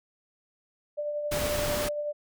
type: tone with tremolo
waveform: sine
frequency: 591 Hz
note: D5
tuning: 11 cents sharp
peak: -27 dBFS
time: 0.97-2.13 s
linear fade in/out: 20 ms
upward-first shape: triangle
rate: 11 Hz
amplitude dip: 40%
type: noise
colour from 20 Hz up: pink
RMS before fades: -31 dBFS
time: 1.31-1.89 s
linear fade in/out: 10 ms
effects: none